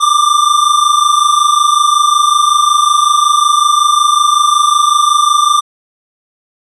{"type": "tone pair together", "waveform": "square", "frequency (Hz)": [1174.7, 1200.1], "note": ["D6", "D6"], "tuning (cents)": [0, 37], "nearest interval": "unison", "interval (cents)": 37, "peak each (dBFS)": -11, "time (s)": [0, 5.61], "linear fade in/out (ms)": 20, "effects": ["resampled to 24000 Hz"]}